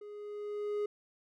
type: tone with level ramp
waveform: triangle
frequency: 415.3 Hz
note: G#4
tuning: in tune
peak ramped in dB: -43 to -28 dBFS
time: 0.01-0.86 s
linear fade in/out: 5 ms
effects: none